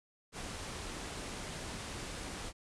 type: low-pass noise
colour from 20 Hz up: pink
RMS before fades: -43 dBFS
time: 0.32-2.53 s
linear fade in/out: 50 ms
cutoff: 10000 Hz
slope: 48 dB/octave
effects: none